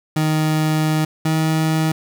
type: tone pair in turn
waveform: 30% pulse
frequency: 155.56 / 158.37 Hz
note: D#3 / D#3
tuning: 0 / +31 cents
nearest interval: unison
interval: 31 cents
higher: second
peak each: -13 dBFS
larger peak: neither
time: 0.16-1.05 / 1.25-1.92 s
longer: first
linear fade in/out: 5 ms
effects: none